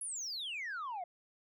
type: exponential sweep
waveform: sine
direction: down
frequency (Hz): 10890 to 680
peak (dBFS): -36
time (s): 0.01-1.04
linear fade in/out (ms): 5
effects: tanh soft clip ceiling -36 dBFS